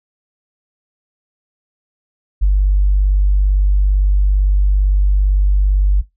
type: tone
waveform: sine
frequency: 48.87 Hz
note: G1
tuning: 5 cents flat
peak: -8 dBFS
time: 2.41-6.02 s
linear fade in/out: 20 ms
effects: noise-tail reverb RT60 0.2 s tail -20 dB re dry + tanh soft clip ceiling -4 dBFS